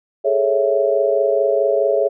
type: chord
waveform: sine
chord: A major seventh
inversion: third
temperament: equal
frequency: 415.3 / 440 / 554.4 / 659.3 Hz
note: G#4 / A4 / C#5 / E5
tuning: 0 / 0 / 0 / 0 cents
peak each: -19 / -23 / -17 / -20 dBFS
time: 0.24-2.09 s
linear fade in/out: 20 ms
effects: none